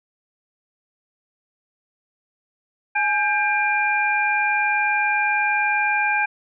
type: tone cluster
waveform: sine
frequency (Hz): 839 / 1592 / 2391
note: G#5 / G6 / D7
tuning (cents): +17 / +26 / +30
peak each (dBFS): -22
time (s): 2.95-6.26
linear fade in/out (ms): 10
effects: none